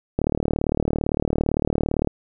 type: click train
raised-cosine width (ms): 2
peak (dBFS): -7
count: 72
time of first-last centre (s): 0.19-2.073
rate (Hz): 37.7
effects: none